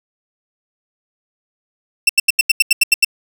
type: tone bursts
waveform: sawtooth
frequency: 2688 Hz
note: E7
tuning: 33 cents sharp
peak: -4 dBFS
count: 10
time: 2.07-3.047 s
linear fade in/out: 5 ms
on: 23 ms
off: 83 ms
effects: none